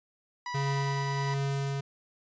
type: tone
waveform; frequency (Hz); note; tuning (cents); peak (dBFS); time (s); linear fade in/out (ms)
30% pulse; 980; B5; -14; -31; 0.46-1.34; 2
type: tone with tremolo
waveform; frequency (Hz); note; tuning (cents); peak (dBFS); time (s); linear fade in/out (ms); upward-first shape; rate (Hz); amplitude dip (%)
square; 138.59; C#3; 0; -28; 0.54-1.81; 10; triangle; 1.4; 30
type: noise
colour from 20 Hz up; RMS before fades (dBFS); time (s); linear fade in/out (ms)
violet; -43; 1.51-1.72; 2
effects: resampled to 16000 Hz